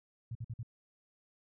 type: tone bursts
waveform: sine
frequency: 115.5 Hz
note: A#2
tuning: 16 cents flat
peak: -37 dBFS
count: 4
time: 0.31-0.631 s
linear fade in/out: 5 ms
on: 42 ms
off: 51 ms
effects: none